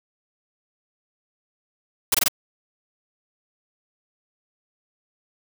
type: noise bursts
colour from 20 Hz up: white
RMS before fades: -18 dBFS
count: 4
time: 2.12-2.283 s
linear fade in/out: 5 ms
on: 25 ms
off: 21 ms
effects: none